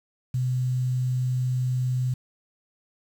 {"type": "tone with quantisation", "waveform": "sine", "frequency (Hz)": 126.8, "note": "B2", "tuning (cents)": 46, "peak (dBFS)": -22, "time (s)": [0.34, 2.14], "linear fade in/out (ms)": 5, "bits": 8, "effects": []}